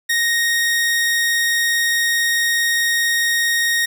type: tone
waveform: sawtooth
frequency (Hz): 1864.7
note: A#6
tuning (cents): 0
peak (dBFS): -12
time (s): 0.09-3.86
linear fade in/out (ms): 10
effects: 8-bit